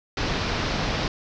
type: low-pass noise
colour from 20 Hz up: pink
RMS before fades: -26 dBFS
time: 0.17-1.08 s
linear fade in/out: 2 ms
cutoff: 5600 Hz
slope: 48 dB/octave
effects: none